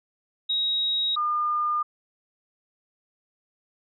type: tone pair in turn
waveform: sine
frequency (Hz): 3800 / 1209.8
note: A#7 / D#6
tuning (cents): +33 / -49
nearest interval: octave + minor sixth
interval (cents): 1982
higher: first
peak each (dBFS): -22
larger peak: neither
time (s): 0.49-1.16 / 1.16-1.83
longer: neither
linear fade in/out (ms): 10
effects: none